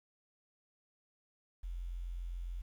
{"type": "tone", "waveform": "sine", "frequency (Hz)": 43.65, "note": "F1", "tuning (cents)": 0, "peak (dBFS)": -38, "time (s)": [1.63, 2.62], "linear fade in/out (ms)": 10, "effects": ["11-bit"]}